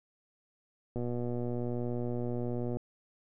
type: click train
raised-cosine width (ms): 2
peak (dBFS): -23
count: 220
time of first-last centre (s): 0.96-2.77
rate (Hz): 121
effects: none